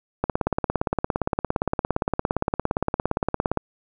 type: click train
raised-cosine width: 1 ms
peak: -7 dBFS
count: 59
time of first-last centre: 0.24-3.573 s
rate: 17.4 Hz
effects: none